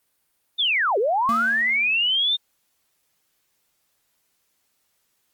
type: linear two-way sweep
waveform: sine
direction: down then up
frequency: 3667 to 378.3 to 3667 Hz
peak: -18 dBFS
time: 0.58-2.37 s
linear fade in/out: 20 ms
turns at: 0.98 s
type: tone with exponential decay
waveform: square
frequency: 229.2 Hz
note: A#3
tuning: 29 cents flat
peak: -25 dBFS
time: 1.29-2.17 s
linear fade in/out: 0 ms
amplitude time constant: 190 ms
effects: white hiss -70 dBFS RMS until 5.33 s + Opus 32 kbps